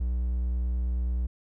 triangle tone with vibrato, 61 Hz, B1, 21 cents flat, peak -23 dBFS, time 0-1.27 s, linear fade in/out 10 ms, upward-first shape square, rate 9.4 Hz, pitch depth 10 cents each way, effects none

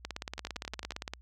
two click trains, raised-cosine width 0.2 ms, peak -22 / -19 dBFS, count 7 / 20, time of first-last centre 0.38-0.921 / 0.05-1.136 s, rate 11.1 / 17.5 Hz, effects added 60 Hz sine -53 dBFS peak until 1.21 s

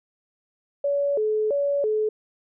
sine tone with vibrato, 493.9 Hz, B4, in tune, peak -20 dBFS, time 0.84-2.09 s, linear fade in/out 5 ms, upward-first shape square, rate 1.5 Hz, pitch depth 240 cents each way, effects none

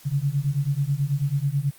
sine beating tone pair, 136.4 / 145.6 Hz, C#3 / D3, -28 / -15 cents, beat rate 9.2 Hz, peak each -24 dBFS, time 0.05-1.71 s, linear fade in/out 20 ms, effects white hiss -50 dBFS RMS until 1.78 s + Opus 48 kbps

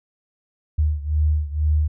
sine beating tone pair, 75.4 / 77.5 Hz, D2 / D#2, +46 / -6 cents, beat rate 2.1 Hz, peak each -19 / -22 dBFS, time 0.78-1.88 s, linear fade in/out 10 ms, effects none

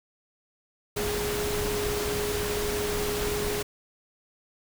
sine tone in noise, 415.3 Hz, G#4, in tune, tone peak -29 dBFS, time 0.96-3.63 s, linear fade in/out 10 ms, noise pink, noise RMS -31 dBFS, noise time 0.96-3.63 s, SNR -1 dB, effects none

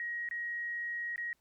sine tone with dropouts, 1892 Hz, A#6, 25 cents sharp, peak -34 dBFS, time 0-1.33 s, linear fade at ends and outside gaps 1 ms, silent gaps 0.289-0.311 / 1.16-1.179 s, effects pink hiss -75 dBFS RMS until 1.4 s + MP3 96 kbps

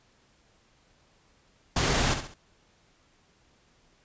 pink noise with echo, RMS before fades -25 dBFS, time 1.76-2.14 s, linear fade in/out 5 ms, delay 67 ms, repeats 3, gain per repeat -8 dB, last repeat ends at 2.341 s, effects pink hiss -64 dBFS RMS until 4.04 s + resampled to 16000 Hz

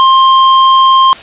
square tone, 1057 Hz, C6, 17 cents sharp, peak -4 dBFS, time 0-1.13 s, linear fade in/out 0 ms, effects white hiss -29 dBFS RMS until 1.22 s + resampled to 8000 Hz

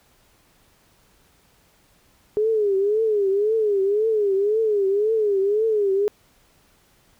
sine tone with vibrato, 415.3 Hz, G#4, in tune, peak -17 dBFS, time 2.37-6.08 s, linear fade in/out 0 ms, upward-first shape triangle, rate 1.9 Hz, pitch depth 150 cents each way, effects pink hiss -59 dBFS RMS until 7.19 s

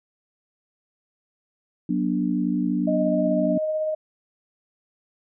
sine chord, B minor, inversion second, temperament equal with one note detuned, 185 / 241.9 / 293.7 Hz, F#3 / B3 / D4, 0 / -36 / 0 cents, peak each -25 dBFS, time 1.89-3.58 s, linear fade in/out 5 ms
sine tone with tremolo, 622 Hz, D#5, 1 cent flat, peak -21 dBFS, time 2.87-3.95 s, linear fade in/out 10 ms, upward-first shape sine, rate 16 Hz, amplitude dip 25%
effects none

